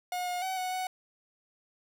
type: tone with pitch steps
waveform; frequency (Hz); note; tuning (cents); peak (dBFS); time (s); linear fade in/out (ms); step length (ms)
45% pulse; 721 / 717 / 755 / 738 / 743; F#5 / F5 / F#5 / F#5 / F#5; -45 / +45 / +35 / -5 / +7; -31; 0.12-0.87; 2; 150
effects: none